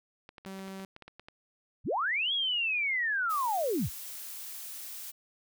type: clicks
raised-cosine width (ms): 0.3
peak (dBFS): -31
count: 11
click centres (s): 0.291 / 0.382 / 0.45 / 0.592 / 0.68 / 0.798 / 0.964 / 1.023 / 1.08 / 1.196 / 1.285
type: tone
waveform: sawtooth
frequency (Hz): 192.3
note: G3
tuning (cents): -33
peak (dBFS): -36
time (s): 0.46-0.85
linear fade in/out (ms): 0
type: linear two-way sweep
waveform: sine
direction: up then down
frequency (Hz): 36.19 to 3369 to 36.19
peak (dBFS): -27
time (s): 1.84-3.9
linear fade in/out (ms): 50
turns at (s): 2.33
type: noise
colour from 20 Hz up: blue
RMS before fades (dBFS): -42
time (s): 3.29-5.12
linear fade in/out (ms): 20
effects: none